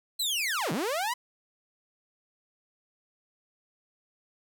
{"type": "linear two-way sweep", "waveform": "sawtooth", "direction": "down then up", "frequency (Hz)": [4171, 140, 1016], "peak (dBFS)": -24, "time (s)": [0.19, 1.14], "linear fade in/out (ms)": 10, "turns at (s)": 0.72, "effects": ["10-bit"]}